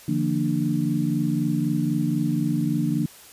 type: tone cluster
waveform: sine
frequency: 147.5 / 171.4 / 231.9 / 296.6 Hz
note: D3 / F3 / A#3 / D4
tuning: +8 / -32 / -9 / +17 cents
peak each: -26 dBFS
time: 0.08-3.06 s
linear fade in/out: 5 ms
effects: white hiss -47 dBFS RMS until 3.32 s + resampled to 32000 Hz